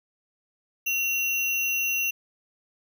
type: tone with sample-and-hold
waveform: sine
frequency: 2746 Hz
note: F7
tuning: 30 cents flat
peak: -23 dBFS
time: 0.86-2.11 s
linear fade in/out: 10 ms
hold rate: 8820 Hz
effects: none